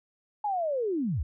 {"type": "linear sweep", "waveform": "sine", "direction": "down", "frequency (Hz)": [856, 51.3], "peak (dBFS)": -26, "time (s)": [0.44, 1.23], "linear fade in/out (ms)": 5, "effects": []}